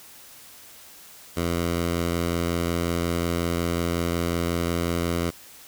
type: tone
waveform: 10% pulse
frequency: 85.5 Hz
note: F2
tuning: 36 cents flat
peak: -15 dBFS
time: 1.36-5.31 s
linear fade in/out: 20 ms
effects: white hiss -47 dBFS RMS until 5.67 s